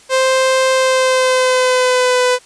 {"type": "tone with pitch glide", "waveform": "sawtooth", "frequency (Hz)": [523, 499.7], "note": ["C5", "B4"], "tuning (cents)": [-1, 20], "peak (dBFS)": -7, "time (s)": [0.09, 2.39], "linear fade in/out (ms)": 50, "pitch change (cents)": -79, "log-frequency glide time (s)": [0.72, 2.22], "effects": ["white hiss -45 dBFS RMS until 2.45 s", "resampled to 22050 Hz"]}